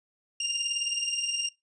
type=beating tone pair; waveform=25% pulse; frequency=2794 / 2813 Hz; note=F7 / F7; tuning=0 / +12 cents; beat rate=19 Hz; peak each=-26 / -27 dBFS; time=0.4-1.49 s; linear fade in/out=5 ms; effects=noise-tail reverb RT60 0.2 s tail -22 dB re dry + resampled to 22050 Hz